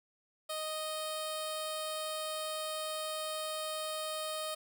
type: tone with notch filter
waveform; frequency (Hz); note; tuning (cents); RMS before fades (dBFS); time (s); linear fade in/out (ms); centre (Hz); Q
10% pulse; 622.3; D#5; 0; -38; 0.49-4.55; 10; 2100; 0.92
effects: none